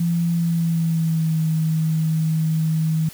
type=tone with pitch glide; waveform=sine; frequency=169.5 to 159.07 Hz; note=E3 to D#3; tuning=+49 to +39 cents; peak=-17 dBFS; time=0-3.09 s; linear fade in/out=5 ms; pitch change=-110 cents; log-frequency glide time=0.33-1.41 s; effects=white hiss -42 dBFS RMS until 3.13 s